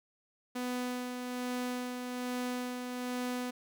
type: tone with tremolo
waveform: sawtooth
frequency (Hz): 248.6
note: B3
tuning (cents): +12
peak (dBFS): -29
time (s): 0.55-3.51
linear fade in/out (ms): 10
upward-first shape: sine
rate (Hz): 1.2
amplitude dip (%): 40
effects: none